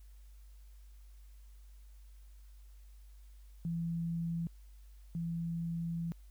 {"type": "tone pair in turn", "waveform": "sine", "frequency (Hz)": [167.7, 167.7], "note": ["E3", "E3"], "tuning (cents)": [30, 30], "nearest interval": "unison", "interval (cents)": 0, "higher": "neither", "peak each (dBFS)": [-33, -34], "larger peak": "first", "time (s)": [[3.65, 4.47], [5.15, 6.12]], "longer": "second", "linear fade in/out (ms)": 0, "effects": ["added 50 Hz sine -52 dBFS peak until 6.3 s", "white hiss -71 dBFS RMS until 6.3 s"]}